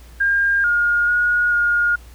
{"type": "tone with pitch steps", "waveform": "sine", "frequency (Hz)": [1607, 1425, 1444, 1425], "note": ["G6", "F6", "F#6", "F6"], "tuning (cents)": [43, 34, -43, 34], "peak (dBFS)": -14, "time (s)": [0.2, 1.96], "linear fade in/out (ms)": 10, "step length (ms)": 440, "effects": ["added 59 Hz sine -39 dBFS peak until 2.14 s", "pink hiss -49 dBFS RMS until 2.14 s"]}